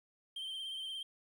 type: tone with vibrato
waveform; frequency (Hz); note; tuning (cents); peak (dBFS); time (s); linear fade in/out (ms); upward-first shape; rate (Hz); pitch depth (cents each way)
triangle; 3137; G7; +1; -38; 0.36-1.03; 5; triangle; 17; 48
effects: 12-bit